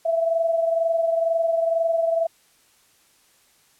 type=tone pair together; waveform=sine; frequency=660 / 682.1 Hz; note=E5 / F5; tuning=+2 / -41 cents; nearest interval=minor second; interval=57 cents; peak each=-19 / -27 dBFS; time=0.05-2.27 s; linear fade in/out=10 ms; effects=white hiss -59 dBFS RMS until 3.79 s + low-pass 12000 Hz 12 dB/octave